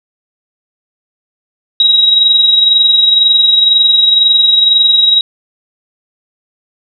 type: tone with amplitude modulation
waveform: sine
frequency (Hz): 3830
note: A#7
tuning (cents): +46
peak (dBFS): -3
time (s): 1.8-5.21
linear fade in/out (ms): 2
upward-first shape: sine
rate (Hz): 22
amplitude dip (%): 45
effects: none